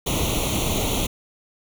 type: noise with comb filter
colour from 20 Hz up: pink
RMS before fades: -23 dBFS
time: 0.06-1.07 s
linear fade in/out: 10 ms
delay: 0.3 ms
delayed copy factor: +0.9
effects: none